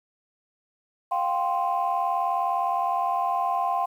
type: chord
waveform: sine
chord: F suspended second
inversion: none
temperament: equal with one note detuned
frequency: 704.5 / 784 / 1046.5 Hz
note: F5 / G5 / C6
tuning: +15 / 0 / 0 cents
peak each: -26 dBFS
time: 1.11-3.86 s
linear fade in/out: 10 ms
effects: tanh soft clip ceiling -15 dBFS + 9-bit